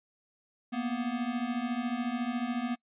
square beating tone pair, 233.1 / 247.1 Hz, A#3 / B3, 0 / +1 cents, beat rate 14 Hz, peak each -35 / -33 dBFS, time 0.72-2.76 s, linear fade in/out 20 ms, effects noise-tail reverb RT60 0.1 s tail -25 dB re dry + resampled to 8000 Hz

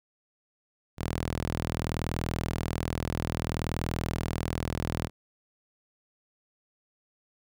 sawtooth tone with high-pass filter, 40.6 Hz, E1, 26 cents flat, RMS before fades -32 dBFS, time 0.97-5.1 s, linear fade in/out 50 ms, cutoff 86 Hz, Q 0.85, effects none

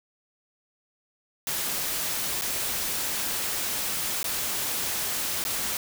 white noise with dropouts, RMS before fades -29 dBFS, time 1.47-5.77 s, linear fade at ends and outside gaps 1 ms, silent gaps 2.412-2.42 / 4.23-4.242 / 5.44-5.45 s, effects none

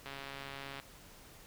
click train, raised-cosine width 0.3 ms, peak -28 dBFS, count 103, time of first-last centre 0.06-0.799 s, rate 138 Hz, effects pink hiss -56 dBFS RMS until 1.46 s

